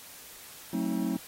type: chord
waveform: triangle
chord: F# diminished seventh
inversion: none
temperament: just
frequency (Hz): 185 / 222 / 266.4 / 319.7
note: F#3 / A3 / C4 / Eb4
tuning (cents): 0 / +16 / +31 / +47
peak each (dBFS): -31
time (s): 0.73-1.17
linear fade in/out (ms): 5
effects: white hiss -48 dBFS RMS until 1.27 s + AAC 48 kbps